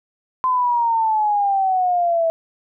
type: exponential sweep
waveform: sine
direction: down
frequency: 1032 to 652 Hz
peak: -15 dBFS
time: 0.44-2.3 s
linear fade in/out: 0 ms
effects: none